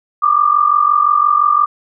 sine tone pair together, 1167.2 / 1213 Hz, D6 / D#6, -11 / -44 cents, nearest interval minor second, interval 67 cents, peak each -12 dBFS, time 0.22-1.66 s, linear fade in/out 10 ms, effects none

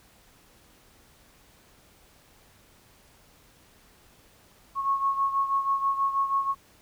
sine beating tone pair, 1096 / 1102.2 Hz, C#6 / C#6, -20 / -10 cents, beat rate 6.2 Hz, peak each -24 / -30 dBFS, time 4.75-6.55 s, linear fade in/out 50 ms, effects pink hiss -58 dBFS RMS until 6.81 s

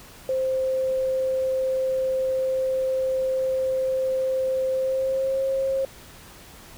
sine tone with pitch glide, 523.3 to 536.2 Hz, C5 to C5, 0 to +42 cents, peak -21 dBFS, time 0.29-5.85 s, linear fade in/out 2 ms, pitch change +42 cents, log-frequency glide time 4.74-5.43 s, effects pink hiss -46 dBFS RMS until 6.77 s

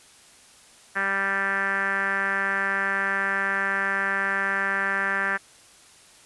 5% pulse tone with low-pass filter, 196 Hz, G3, in tune, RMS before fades -25 dBFS, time 0.95-5.38 s, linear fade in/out 20 ms, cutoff 1700 Hz, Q 6.3, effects white hiss -52 dBFS RMS until 6.25 s + resampled to 24000 Hz

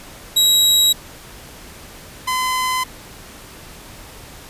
sawtooth tone pair in turn, 3847 / 1021.1 Hz, B7 / C6, -46 / -43 cents, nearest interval octave + major seventh, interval 2297 cents, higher first, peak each -8 / -14 dBFS, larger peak first, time 0.36-0.93 / 2.27-2.84 s, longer neither, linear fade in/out 10 ms, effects pink hiss -39 dBFS RMS until 4.49 s + resampled to 32000 Hz

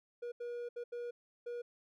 triangle tone bursts at uneven times, 479.7 Hz, A#4, 50 cents sharp, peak -37 dBFS, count 5, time 0.22-0.32 / 0.4-0.69 / 0.76-0.84 / 0.92-1.11 / 1.46-1.62 s, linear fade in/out 10 ms, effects none

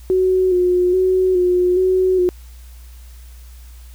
sine tone with vibrato, 366 Hz, F#4, 19 cents flat, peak -12 dBFS, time 0.1-2.29 s, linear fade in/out 0 ms, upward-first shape square, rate 1.2 Hz, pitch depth 30 cents each way, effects added 60 Hz sine -36 dBFS peak until 3.94 s + white hiss -50 dBFS RMS until 3.94 s

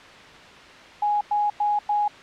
sine tone bursts, 830.6 Hz, G#5, in tune, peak -19 dBFS, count 4, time 1.02-2.08 s, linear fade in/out 5 ms, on 190 ms, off 100 ms, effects white hiss -44 dBFS RMS until 2.22 s + low-pass 3000 Hz 12 dB/octave

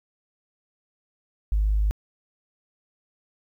sine tone, 51.8 Hz, G#1, 4 cents flat, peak -18 dBFS, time 1.52-1.91 s, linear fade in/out 0 ms, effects tanh soft clip ceiling -14 dBFS + 10-bit

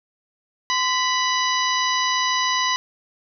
harmonic tone with a mistuned harmonic, 987.8 Hz, B5, in tune, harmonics 1 / 2 / 3 / 4 / 5 / 6, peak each -22 / -25 / -27 / -28 / -29 / -30 dBFS, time 0.7-2.76 s, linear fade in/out 0 ms, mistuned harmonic 1, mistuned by +63 cents, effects none

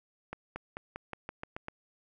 accelerating click train, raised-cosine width 0.5 ms, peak -23 dBFS, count 9, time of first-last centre 0.33-1.684 s, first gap 230 ms, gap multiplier 0.91, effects none

